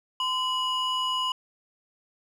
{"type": "ring-modulated tone", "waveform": "triangle", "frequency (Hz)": 1975.5, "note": "B6", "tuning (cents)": 0, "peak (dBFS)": -20, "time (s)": [0.2, 1.32], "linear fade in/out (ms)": 2, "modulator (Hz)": 950, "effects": ["resampled to 32000 Hz"]}